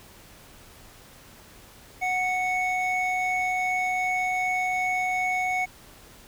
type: tone pair together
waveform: triangle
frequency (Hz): 737.8 / 2216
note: F#5 / C#7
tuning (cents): -5 / -1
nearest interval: octave + perfect fifth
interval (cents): 1904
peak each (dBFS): -24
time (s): 2.01-5.66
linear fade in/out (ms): 20
effects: tanh soft clip ceiling -14 dBFS + pink hiss -50 dBFS RMS until 6.27 s